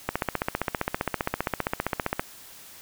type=click train; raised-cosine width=0.5 ms; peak=-9 dBFS; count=33; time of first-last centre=0.09-2.195 s; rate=15.2 Hz; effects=white hiss -47 dBFS RMS until 2.81 s